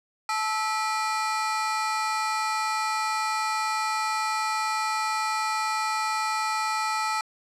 35% pulse ring-modulated tone, 1089 Hz, C#6, 31 cents flat, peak -20 dBFS, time 0.29-7.21 s, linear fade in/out 2 ms, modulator 220 Hz, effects low-pass 9000 Hz 12 dB/octave

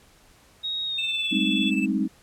sine tone with pitch glide, 3767 to 3434 Hz, A#7 to A7, +17 to -43 cents, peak -26 dBFS, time 0.63-1.71 s, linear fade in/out 20 ms, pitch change -160 cents, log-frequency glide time 0.85-1.29 s
triangle tone with tremolo, 2637 Hz, E7, in tune, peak -24 dBFS, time 0.98-1.86 s, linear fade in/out 5 ms, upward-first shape sine, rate 19 Hz, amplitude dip 60%
sine chord, Ab major seventh, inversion third, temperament equal with one note detuned, 196 / 212.9 / 261.6 / 311.1 Hz, G3 / Ab3 / C4 / Eb4, 0 / +43 / 0 / 0 cents, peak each -27 dBFS, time 1.31-2.08 s, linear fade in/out 20 ms
effects pink hiss -56 dBFS RMS until 2.22 s + low-pass 12000 Hz 12 dB/octave

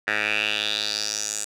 10% pulse tone with band-pass filter sweep, 105.7 Hz, G#2, 31 cents sharp, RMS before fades -26 dBFS, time 0.07-1.45 s, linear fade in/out 10 ms, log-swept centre 1900 to 7700 Hz, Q 4.2, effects none

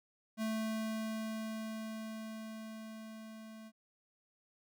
square tone with level ramp, 220 Hz, A3, in tune, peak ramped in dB -34 to -50 dBFS, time 0.37-3.72 s, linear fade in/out 50 ms, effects none

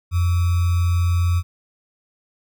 sine tone with sample-and-hold, 87.31 Hz, F2, in tune, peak -15 dBFS, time 0.11-1.43 s, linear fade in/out 50 ms, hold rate 1225 Hz, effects none

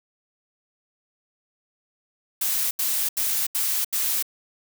blue noise bursts, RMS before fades -24 dBFS, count 5, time 2.41-4.226 s, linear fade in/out 5 ms, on 300 ms, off 79 ms, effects none

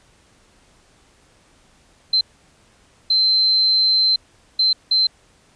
sine tone bursts at uneven times, 4100 Hz, C8, 36 cents flat, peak -13 dBFS, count 4, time 2.13-2.21 / 3.1-4.16 / 4.59-4.73 / 4.91-5.07 s, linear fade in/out 5 ms, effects pink hiss -55 dBFS RMS until 5.55 s + resampled to 22050 Hz

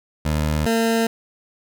20% pulse tone pair in turn, 76.4 / 227.4 Hz, D#2 / A#3, -31 / -43 cents, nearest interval octave + perfect fifth, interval 1888 cents, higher second, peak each -14 / -12 dBFS, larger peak second, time 0.25-0.66 / 0.66-1.07 s, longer neither, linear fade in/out 5 ms, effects none

